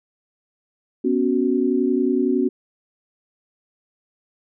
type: chord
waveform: sine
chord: B suspended second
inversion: none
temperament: just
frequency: 246.9 / 277.8 / 370.4 Hz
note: B3 / C#4 / F#4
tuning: 0 / +4 / +2 cents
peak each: -21 dBFS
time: 1.04-2.49 s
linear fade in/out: 10 ms
effects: none